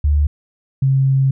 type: tone pair in turn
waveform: sine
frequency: 73.42 / 134.65 Hz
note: D2 / C#3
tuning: 0 / -50 cents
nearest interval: minor seventh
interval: 1050 cents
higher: second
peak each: -11 / -11 dBFS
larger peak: neither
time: 0.04-0.27 / 0.82-1.31 s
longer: second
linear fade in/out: 5 ms
effects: none